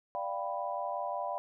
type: chord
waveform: sine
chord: G dominant seventh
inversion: second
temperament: equal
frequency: 587.3 / 698.5 / 784 / 987.8 Hz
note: D5 / F5 / G5 / B5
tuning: 0 / 0 / 0 / 0 cents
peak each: -38 / -38 / -39 / -38 dBFS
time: 0.15-1.38 s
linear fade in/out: 0 ms
effects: none